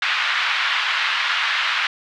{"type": "band-pass noise", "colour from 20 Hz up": "pink", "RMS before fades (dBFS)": -21, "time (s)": [0.02, 1.87], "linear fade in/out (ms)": 2, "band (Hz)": [1200, 3600], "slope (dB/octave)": 24, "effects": []}